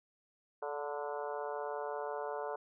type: harmonic tone with a mistuned harmonic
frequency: 145.4 Hz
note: D3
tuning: 17 cents flat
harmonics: 3 / 4 / 5 / 6 / 7 / 8 / 9 / 10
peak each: -41 / -42 / -44 / -45 / -46 / -52 / -52 / -51 dBFS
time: 0.62-2.56 s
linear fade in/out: 5 ms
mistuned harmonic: 6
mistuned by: +38 cents
effects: none